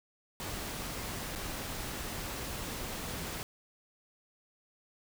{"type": "noise with dropouts", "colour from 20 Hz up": "pink", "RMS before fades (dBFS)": -39, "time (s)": [0.4, 3.43], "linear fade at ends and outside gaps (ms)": 0, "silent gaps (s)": [1.352, 1.359], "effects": []}